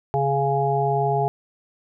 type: harmonic tone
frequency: 138.8 Hz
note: C#3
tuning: 3 cents sharp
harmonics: 1 / 3 / 5 / 6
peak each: -24 / -24 / -24 / -24 dBFS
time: 0.14-1.28 s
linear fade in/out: 0 ms
effects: none